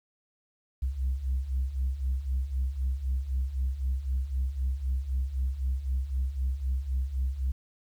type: beating tone pair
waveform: sine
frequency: 63 / 66.9 Hz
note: B1 / C2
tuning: +35 / +39 cents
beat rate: 3.9 Hz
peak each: -31 / -27 dBFS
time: 0.82-7.52 s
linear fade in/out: 10 ms
effects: tanh soft clip ceiling -22 dBFS + 10-bit